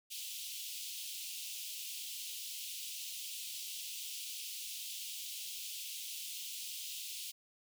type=high-pass noise; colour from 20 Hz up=pink; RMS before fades=-44 dBFS; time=0.1-7.32 s; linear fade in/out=20 ms; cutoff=2700 Hz; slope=48 dB/octave; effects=none